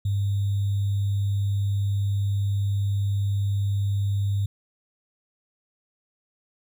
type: tone with sample-and-hold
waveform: sine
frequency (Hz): 100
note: G2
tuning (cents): +35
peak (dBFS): -21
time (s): 0.05-4.46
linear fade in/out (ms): 5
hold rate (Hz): 3675
effects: none